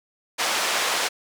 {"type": "band-pass noise", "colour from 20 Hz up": "pink", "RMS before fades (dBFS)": -24, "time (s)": [0.38, 1.09], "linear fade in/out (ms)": 20, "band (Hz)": [710, 8000], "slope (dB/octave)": 12, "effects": []}